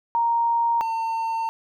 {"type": "tone pair in turn", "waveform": ["sine", "triangle"], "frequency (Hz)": [932.3, 904.7], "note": ["A#5", "A5"], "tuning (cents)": [0, 48], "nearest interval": "minor second", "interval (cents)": 52, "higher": "first", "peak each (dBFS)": [-18, -21], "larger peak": "first", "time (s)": [[0.15, 0.81], [0.81, 1.49]], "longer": "second", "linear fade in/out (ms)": 0, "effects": []}